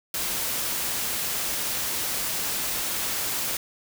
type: noise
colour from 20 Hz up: white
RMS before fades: -28 dBFS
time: 0.14-3.57 s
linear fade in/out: 2 ms
effects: none